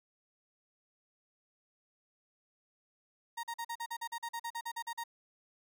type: tone bursts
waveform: 35% pulse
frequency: 932.3 Hz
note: A#5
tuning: in tune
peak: -35 dBFS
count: 16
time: 3.37-5.039 s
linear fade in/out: 10 ms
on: 64 ms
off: 43 ms
effects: none